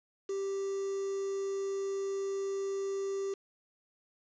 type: tone with quantisation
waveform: triangle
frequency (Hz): 392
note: G4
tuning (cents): 0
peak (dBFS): -30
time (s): 0.29-3.34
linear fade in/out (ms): 5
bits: 8
effects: resampled to 16000 Hz